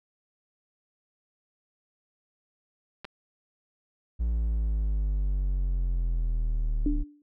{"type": "clicks", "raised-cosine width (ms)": 0.3, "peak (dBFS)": -23, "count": 2, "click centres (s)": [3.046, 3.051]}
{"type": "exponential sweep", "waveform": "triangle", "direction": "down", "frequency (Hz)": [58.27, 36.04], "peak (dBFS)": -22, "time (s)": [4.19, 7.04], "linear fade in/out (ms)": 20}
{"type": "tone with exponential decay", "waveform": "sine", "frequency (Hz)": 293.7, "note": "D4", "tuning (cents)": 0, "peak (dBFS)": -22, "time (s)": [6.86, 7.22], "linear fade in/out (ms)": 2, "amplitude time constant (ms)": 78}
{"effects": []}